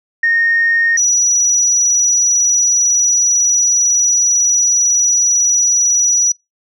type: tone pair in turn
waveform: sine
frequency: 1846 / 5861 Hz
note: A#6 / F#8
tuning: -17 / -17 cents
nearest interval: octave + minor sixth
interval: 2000 cents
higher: second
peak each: -9 dBFS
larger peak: neither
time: 0.23-0.97 / 0.97-6.32 s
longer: second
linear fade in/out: 5 ms
effects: noise-tail reverb RT60 0.2 s tail -26 dB re dry + tanh soft clip ceiling -5 dBFS